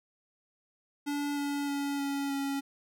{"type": "tone with pitch steps", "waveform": "square", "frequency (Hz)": [288.2, 285.4, 282.6, 279.8, 277.1], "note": ["D4", "D4", "C#4", "C#4", "C#4"], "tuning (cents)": [-33, -49, 34, 16, -1], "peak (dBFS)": -31, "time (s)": [1.06, 2.61], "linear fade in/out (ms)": 20, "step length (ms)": 310, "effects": []}